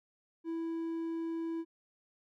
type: tone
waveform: triangle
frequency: 329.6 Hz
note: E4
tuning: in tune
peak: -32 dBFS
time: 0.44-1.65 s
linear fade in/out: 50 ms
effects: none